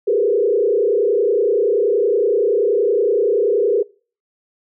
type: tone with frequency modulation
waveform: sine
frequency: 440 Hz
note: A4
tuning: in tune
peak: -13 dBFS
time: 0.07-3.83 s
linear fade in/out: 10 ms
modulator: 30.6 Hz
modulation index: 1.8
effects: noise-tail reverb RT60 0.4 s tail -25 dB re dry